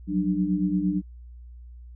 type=tone cluster; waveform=sine; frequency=181.1 / 189.8 / 298.2 Hz; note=F#3 / F#3 / D4; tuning=-37 / +44 / +27 cents; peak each=-26 dBFS; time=0.07-1.02 s; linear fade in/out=50 ms; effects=added 60 Hz sine -41 dBFS peak until 1.95 s